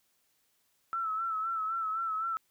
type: tone with vibrato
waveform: sine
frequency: 1318.5 Hz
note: E6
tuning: in tune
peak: -30 dBFS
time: 0.93-2.37 s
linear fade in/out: 0 ms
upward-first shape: sine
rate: 3.9 Hz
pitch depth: 52 cents each way
effects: white hiss -73 dBFS RMS until 2.5 s